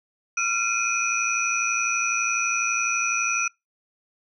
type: tone cluster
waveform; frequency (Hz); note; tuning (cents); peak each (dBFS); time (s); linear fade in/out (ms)
sine; 1372 / 2421 / 2533 / 5890; F6 / D#7 / D#7 / F#8; -31 / -48 / +30 / -9; -27; 0.37-3.48; 5
effects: noise-tail reverb RT60 0.2 s tail -26 dB re dry